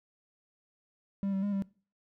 triangle tone with pitch steps, 197.3 / 193 / 203.3 / 196.2 Hz, G3 / G3 / G#3 / G3, +11 / -27 / -37 / +2 cents, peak -27 dBFS, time 1.23-1.622 s, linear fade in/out 0 ms, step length 98 ms, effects noise-tail reverb RT60 0.4 s tail -22 dB re dry

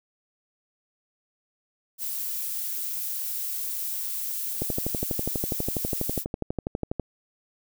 violet noise, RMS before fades -31 dBFS, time 1.98-6.25 s, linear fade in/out 50 ms
click train, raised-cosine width 2 ms, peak -14 dBFS, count 30, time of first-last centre 4.62-6.997 s, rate 12.2 Hz
effects none

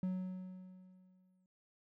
triangle tone with exponential decay, 185 Hz, F#3, in tune, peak -31 dBFS, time 0.03-1.46 s, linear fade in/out 2 ms, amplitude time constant 310 ms, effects none

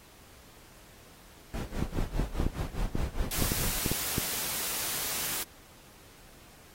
brown noise with tremolo, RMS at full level -29 dBFS, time 1.54-3.79 s, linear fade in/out 0 ms, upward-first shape sine, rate 4.9 Hz, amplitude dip 85%
clicks, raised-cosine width 3 ms, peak -16 dBFS, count 11, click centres 1.825 / 1.988 / 2.197 / 2.401 / 2.466 / 2.954 / 3.423 / 3.519 / 3.862 / 3.916 / 4.182 s
white noise, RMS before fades -33 dBFS, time 3.31-5.43 s, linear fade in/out 2 ms
effects pink hiss -55 dBFS RMS until 6.74 s + AAC 48 kbps

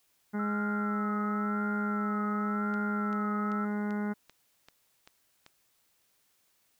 harmonic tone, 207.7 Hz, G#3, in tune, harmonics 1 / 2 / 3 / 4 / 5 / 6 / 7 / 8 / 9 / 10, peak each -30 / -40 / -47 / -44 / -49 / -50 / -44 / -56 / -53 / -53 dBFS, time 0.33-4.14 s, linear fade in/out 20 ms
sine tone with vibrato, 1332 Hz, E6, 18 cents sharp, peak -34 dBFS, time 0.39-3.65 s, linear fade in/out 5 ms, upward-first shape sine, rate 0.93 Hz, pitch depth 81 cents each way
click train, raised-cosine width 0.2 ms, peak -33 dBFS, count 8, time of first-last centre 2.74-5.464 s, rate 2.57 Hz
effects white hiss -71 dBFS RMS until 6.79 s

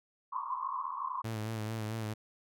pink band-pass noise, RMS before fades -37 dBFS, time 0.32-1.22 s, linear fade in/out 10 ms, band 1000 to 1100 Hz, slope 96 dB/octave
sawtooth tone with vibrato, 110 Hz, A2, in tune, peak -31 dBFS, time 1.24-2.14 s, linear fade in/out 10 ms, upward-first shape sine, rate 4.5 Hz, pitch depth 46 cents each way
effects none

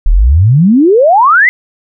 sine exponential sweep, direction up, 33.81 to 2093 Hz, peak -3 dBFS, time 0.06-1.49 s, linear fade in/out 0 ms, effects none

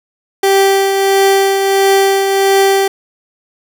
30% pulse tone with tremolo, 390.7 Hz, G4, 6 cents flat, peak -4 dBFS, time 0.43-2.88 s, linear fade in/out 5 ms, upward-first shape triangle, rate 1.5 Hz, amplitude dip 45%, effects none

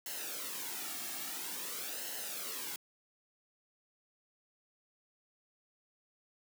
white noise with flanger, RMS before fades -41 dBFS, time 0.06-2.76 s, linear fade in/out 2 ms, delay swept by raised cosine 0.84 to 2.04 ms, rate 0.49 Hz, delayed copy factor -0.65, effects high-pass 200 Hz 12 dB/octave

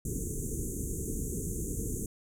pink band-stop noise, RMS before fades -34 dBFS, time 0.05-2.06 s, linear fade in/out 2 ms, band 460 to 6400 Hz, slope 96 dB/octave, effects low-pass 11000 Hz 12 dB/octave

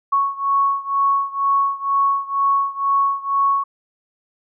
sine beating tone pair, 1107 / 1109.1 Hz, C#6 / C#6, -3 / +1 cents, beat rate 2.1 Hz, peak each -18 / -20 dBFS, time 0.12-3.64 s, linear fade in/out 10 ms, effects none

